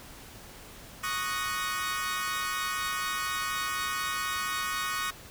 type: chord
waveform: sawtooth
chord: D# minor seventh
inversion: third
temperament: equal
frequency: 1108.7 / 1244.5 / 1480 / 1864.7 Hz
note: C#6 / D#6 / F#6 / A#6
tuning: 0 / 0 / 0 / 0 cents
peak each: -31 / -31 / -33 / -33 dBFS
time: 1.03-5.11 s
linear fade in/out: 10 ms
effects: pink hiss -48 dBFS RMS until 5.3 s